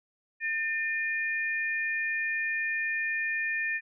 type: tone pair together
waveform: sine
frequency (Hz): 1800 / 2428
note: A6 / D#7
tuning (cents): +39 / -43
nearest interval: perfect fourth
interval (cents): 518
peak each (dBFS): -29 / -32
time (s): 0.4-3.81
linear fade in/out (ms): 50
effects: none